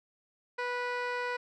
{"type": "tone with low-pass filter", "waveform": "15% pulse", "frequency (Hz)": 490.9, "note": "B4", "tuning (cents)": -10, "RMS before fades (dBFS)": -34, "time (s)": [0.58, 1.37], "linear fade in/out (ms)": 10, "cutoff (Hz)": 3100, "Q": 1.1, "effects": []}